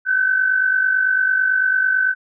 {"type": "tone pair together", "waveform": "sine", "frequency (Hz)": [1518, 1567], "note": ["F#6", "G6"], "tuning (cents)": [44, -1], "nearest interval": "minor second", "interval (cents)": 55, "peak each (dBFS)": [-15, -22], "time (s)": [0.05, 2.15], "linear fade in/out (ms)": 50, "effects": []}